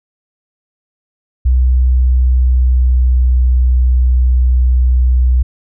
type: tone with pitch glide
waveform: sine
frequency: 63.1 to 62.45 Hz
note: B1 to B1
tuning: +38 to +20 cents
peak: -7 dBFS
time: 1.45-5.43 s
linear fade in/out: 10 ms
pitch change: -18 cents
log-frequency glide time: 1.93-3.46 s
effects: none